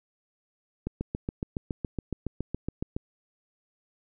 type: click train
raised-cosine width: 3 ms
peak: -17 dBFS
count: 16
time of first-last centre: 0.87-2.965 s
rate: 7.16 Hz
effects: none